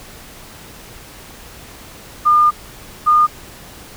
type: tone pair in turn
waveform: sine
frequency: 1209 / 1218.1 Hz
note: D6 / D#6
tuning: +50 / -37 cents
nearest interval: unison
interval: 13 cents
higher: second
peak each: -8 dBFS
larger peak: neither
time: 2.25-2.51 / 3.06-3.27 s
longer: first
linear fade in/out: 20 ms
effects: pink hiss -38 dBFS RMS until 3.96 s